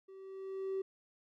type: tone with level ramp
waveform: triangle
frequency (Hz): 384.6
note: G4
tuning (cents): -33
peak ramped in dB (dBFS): -49 to -29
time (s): 0.08-0.82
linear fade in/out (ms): 10
effects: tanh soft clip ceiling -30 dBFS